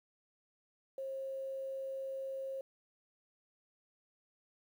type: tone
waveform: sine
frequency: 536 Hz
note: C5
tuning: 42 cents sharp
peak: -38 dBFS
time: 0.98-2.61 s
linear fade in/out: 2 ms
effects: 11-bit